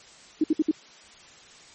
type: tone bursts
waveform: sine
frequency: 311.8 Hz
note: D#4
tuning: 4 cents sharp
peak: -17 dBFS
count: 4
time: 0.41-0.713 s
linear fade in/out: 5 ms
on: 30 ms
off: 61 ms
effects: white hiss -50 dBFS RMS until 1.74 s + MP3 32 kbps